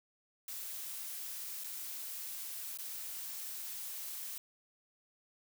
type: noise with dropouts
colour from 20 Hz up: blue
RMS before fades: -43 dBFS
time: 0.48-4.38 s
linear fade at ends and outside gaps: 2 ms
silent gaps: 1.638-1.642 / 2.774-2.786 s
effects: none